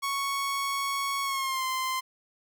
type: tone with pitch glide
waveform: sawtooth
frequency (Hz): 1108.7 to 1040.4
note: C#6 to C6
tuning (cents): 0 to -10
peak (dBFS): -24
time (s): 0.02-2.01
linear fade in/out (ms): 20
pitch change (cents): -110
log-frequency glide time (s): 1.23-1.65
effects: none